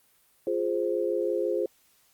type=chord; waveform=sine; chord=F minor; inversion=none; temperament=equal; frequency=349.2 / 415.3 / 523.3 Hz; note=F4 / Ab4 / C5; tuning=0 / 0 / 0 cents; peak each=-29 dBFS; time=0.47-1.66 s; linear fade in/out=2 ms; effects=white hiss -64 dBFS RMS until 2.13 s + Opus 32 kbps